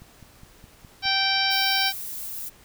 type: click train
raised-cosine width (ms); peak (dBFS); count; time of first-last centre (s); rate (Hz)
5; -33; 6; 0.02-1.055; 4.83
type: harmonic tone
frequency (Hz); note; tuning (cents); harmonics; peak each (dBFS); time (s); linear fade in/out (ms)
778; G5; -13; 1 / 2 / 3 / 4 / 5 / 6 / 7; -28 / -28 / -28 / -28 / -28 / -28 / -28; 1.02-1.93; 50
type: noise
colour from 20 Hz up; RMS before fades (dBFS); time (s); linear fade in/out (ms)
violet; -34; 1.5-2.5; 20
effects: pink hiss -53 dBFS RMS until 2.64 s